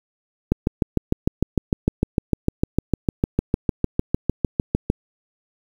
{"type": "click train", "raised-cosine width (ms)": 3, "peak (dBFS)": -4, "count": 30, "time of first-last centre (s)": [0.52, 4.901], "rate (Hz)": 6.62, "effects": ["7-bit"]}